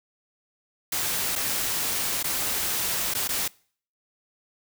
white noise with dropouts, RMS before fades -27 dBFS, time 0.92-3.48 s, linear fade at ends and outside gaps 5 ms, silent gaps 1.355-1.359 / 2.229-2.241 / 3.139-3.148 / 3.277-3.289 s, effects noise-tail reverb RT60 0.5 s tail -24 dB re dry

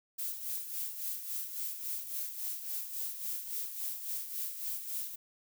violet noise with tremolo, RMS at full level -36 dBFS, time 0.18-5.16 s, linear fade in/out 10 ms, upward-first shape sine, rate 3.6 Hz, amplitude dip 60%, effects none

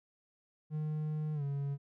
triangle tone with pitch glide, 153.3 to 140.58 Hz, D#3 to C#3, -25 to +25 cents, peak -31 dBFS, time 0.7-1.78 s, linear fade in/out 50 ms, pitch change -150 cents, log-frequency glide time 1.34-1.43 s, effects none

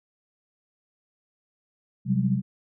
sine tone cluster, 129.9 / 185.3 / 199.7 Hz, C3 / F#3 / G3, -12 / +3 / +32 cents, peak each -25 dBFS, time 2.05-2.42 s, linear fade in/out 50 ms, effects none

